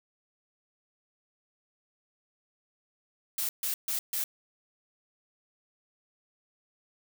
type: noise bursts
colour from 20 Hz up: blue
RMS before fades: -31 dBFS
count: 4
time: 3.38-4.24 s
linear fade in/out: 2 ms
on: 110 ms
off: 140 ms
effects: none